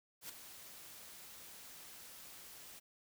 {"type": "noise with ADSR envelope", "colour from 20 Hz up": "white", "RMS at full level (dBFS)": -45, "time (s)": [0.21, 2.8], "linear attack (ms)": 84, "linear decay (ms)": 4, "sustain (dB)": -9, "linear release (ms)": 18, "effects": []}